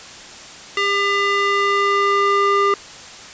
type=tone with band-pass filter sweep; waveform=square; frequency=400.7 Hz; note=G4; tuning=38 cents sharp; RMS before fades=-17 dBFS; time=0.77-2.74 s; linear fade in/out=2 ms; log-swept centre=2200 to 1100 Hz; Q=1.4; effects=white hiss -37 dBFS RMS until 3.33 s + resampled to 16000 Hz